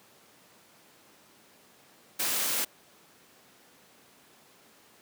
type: noise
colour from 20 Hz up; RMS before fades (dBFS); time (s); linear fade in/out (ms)
white; -29; 2.19-2.65; 10
effects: pink hiss -58 dBFS RMS until 5.01 s + high-pass 200 Hz 12 dB/octave